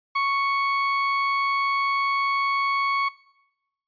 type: tone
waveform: 30% pulse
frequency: 1108.7 Hz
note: C#6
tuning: in tune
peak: -18 dBFS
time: 0.15-3.09 s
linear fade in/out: 10 ms
effects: noise-tail reverb RT60 0.9 s tail -21 dB re dry + resampled to 11025 Hz